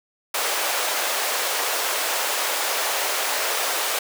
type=high-pass noise; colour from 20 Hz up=pink; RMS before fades=-24 dBFS; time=0.34-3.99 s; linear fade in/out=5 ms; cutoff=500 Hz; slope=24 dB/octave; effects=none